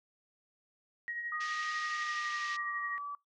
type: tone with tremolo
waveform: sine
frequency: 1890 Hz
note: A#6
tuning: 23 cents sharp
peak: -34 dBFS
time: 1.08-2.98 s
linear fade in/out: 0 ms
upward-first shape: triangle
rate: 12 Hz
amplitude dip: 50%
type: tone with pitch glide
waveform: sine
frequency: 1234 to 1151.4 Hz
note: D#6 to D6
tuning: -15 to -35 cents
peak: -37 dBFS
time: 1.32-3.15 s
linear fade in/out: 2 ms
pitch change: -120 cents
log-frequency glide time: 1.78-2.98 s
type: band-pass noise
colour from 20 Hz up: pink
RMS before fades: -45 dBFS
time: 1.4-2.57 s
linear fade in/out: 10 ms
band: 1700 to 6300 Hz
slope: 48 dB/octave
effects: noise-tail reverb RT60 0.2 s tail -26 dB re dry